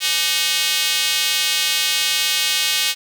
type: tone with high-pass filter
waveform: square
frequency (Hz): 169.4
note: E3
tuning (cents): +48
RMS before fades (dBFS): -19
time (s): 0-2.95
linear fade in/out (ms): 50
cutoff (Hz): 3100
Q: 1.6
effects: 7-bit

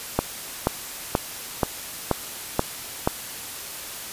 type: click train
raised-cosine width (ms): 1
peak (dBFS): -4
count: 7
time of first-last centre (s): 0.19-3.075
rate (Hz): 2.08
effects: white hiss -35 dBFS RMS until 4.12 s + resampled to 32000 Hz

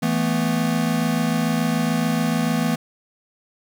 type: chord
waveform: square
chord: E suspended fourth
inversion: none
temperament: equal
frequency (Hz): 164.81 / 220 / 246.9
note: E3 / A3 / B3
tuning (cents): 0 / 0 / 0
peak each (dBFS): -24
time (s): 0.02-2.76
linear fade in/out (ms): 10
effects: 9-bit

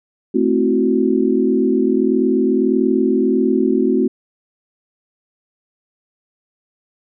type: chord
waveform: sine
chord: F# half-diminished seventh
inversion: first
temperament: equal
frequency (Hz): 220 / 261.6 / 329.6 / 370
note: A3 / C4 / E4 / F#4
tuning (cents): 0 / 0 / 0 / 0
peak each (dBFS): -19 / -17 / -21 / -17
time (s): 0.34-4.08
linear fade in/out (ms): 10
effects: none

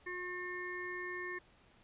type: harmonic tone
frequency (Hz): 360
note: F#4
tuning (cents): -47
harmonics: 1 / 3 / 5 / 6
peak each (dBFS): -44 / -48 / -42 / -48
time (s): 0.06-1.39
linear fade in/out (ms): 10
effects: pink hiss -65 dBFS RMS until 1.83 s + resampled to 8000 Hz

